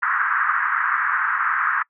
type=band-pass noise; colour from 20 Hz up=white; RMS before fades=-21 dBFS; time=0.02-1.83 s; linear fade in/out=10 ms; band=1100 to 1700 Hz; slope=48 dB/octave; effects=noise-tail reverb RT60 0.1 s tail -25 dB re dry